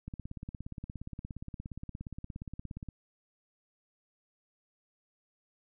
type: click train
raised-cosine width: 5 ms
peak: -28 dBFS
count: 49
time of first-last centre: 0.08-2.887 s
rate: 17.1 Hz
effects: none